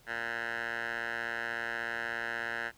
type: tone with band-pass filter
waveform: 10% pulse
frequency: 116.54 Hz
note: A#2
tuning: in tune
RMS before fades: -36 dBFS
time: 0.06-2.72 s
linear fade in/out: 50 ms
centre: 1600 Hz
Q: 3.2
effects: pink hiss -62 dBFS RMS until 2.77 s